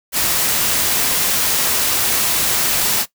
white noise, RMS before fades -17 dBFS, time 0.12-3.06 s, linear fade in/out 50 ms, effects noise-tail reverb RT60 0.1 s tail -17 dB re dry

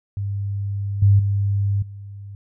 sine tone with level steps, 100 Hz, G2, 35 cents sharp, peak -22 / -10 / -17 / -33 dBFS, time 0.17-2.35 s, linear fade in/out 0 ms, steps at 1.02 / 1.19 / 1.82 s, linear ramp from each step 5 ms, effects none

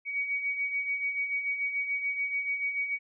sine beating tone pair, 2250 / 2256.9 Hz, C#7 / C#7, +25 / +31 cents, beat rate 6.9 Hz, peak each -37 / -29 dBFS, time 0.05-2.99 s, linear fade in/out 50 ms, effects none

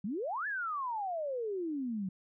sine exponential two-way sweep, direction up then down, 181.2 to 1752 to 181.2 Hz, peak -33 dBFS, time 0.04-2.09 s, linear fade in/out 5 ms, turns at 0.47 s, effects none

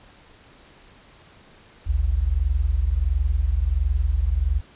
sine tone pair together, 52.06 / 73.5 Hz, G#1 / D2, +5 / +2 cents, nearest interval tritone, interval 597 cents, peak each -21 dBFS, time 1.86-4.61 s, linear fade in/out 20 ms, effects pink hiss -51 dBFS RMS until 4.75 s + resampled to 8000 Hz

